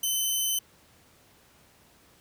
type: tone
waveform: 10% pulse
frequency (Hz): 3048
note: G7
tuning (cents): -49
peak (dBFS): -17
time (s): 0.03-0.59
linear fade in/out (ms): 5
effects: pink hiss -59 dBFS RMS until 2.2 s + high-pass 60 Hz 12 dB/octave